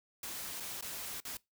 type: noise with dropouts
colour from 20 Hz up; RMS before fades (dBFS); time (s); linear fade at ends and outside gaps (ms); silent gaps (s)
white; -42; 0.23-1.37; 2; 0.601-0.604 / 0.81-0.824 / 1.202-1.251
effects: noise-tail reverb RT60 0.2 s tail -22 dB re dry